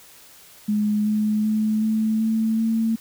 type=tone with pitch steps; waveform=sine; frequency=210 / 212.9 / 215.9 / 218.9 / 222 / 225.1 Hz; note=G#3 / G#3 / A3 / A3 / A3 / A3; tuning=+19 / +43 / -33 / -9 / +16 / +40 cents; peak=-18 dBFS; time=0.68-2.96 s; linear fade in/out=10 ms; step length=380 ms; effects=white hiss -48 dBFS RMS until 3 s